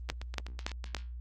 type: two click trains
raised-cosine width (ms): 0.2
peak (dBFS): -24 / -14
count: 8 / 4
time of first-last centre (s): 0.09-0.967 / 0.1-0.947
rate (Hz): 7.98 / 3.54
effects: added 60 Hz sine -39 dBFS peak until 1.2 s + Opus 32 kbps